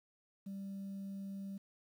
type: tone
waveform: sine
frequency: 196 Hz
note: G3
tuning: in tune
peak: -39 dBFS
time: 0.46-1.58 s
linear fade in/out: 10 ms
effects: tanh soft clip ceiling -40 dBFS + 11-bit